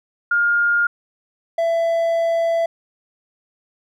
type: tone pair in turn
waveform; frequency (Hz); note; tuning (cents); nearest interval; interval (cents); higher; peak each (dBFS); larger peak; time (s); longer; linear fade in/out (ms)
sine / triangle; 1414 / 667.3; F6 / E5; +21 / +21; octave + minor second; 1300; first; -14; neither; 0.31-0.87 / 1.58-2.66; second; 5
effects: none